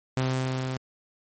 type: tone with level ramp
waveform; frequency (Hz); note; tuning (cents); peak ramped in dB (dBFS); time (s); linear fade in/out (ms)
sawtooth; 130; C3; -11; -19 to -25; 0.17-0.77; 0
effects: MP3 32 kbps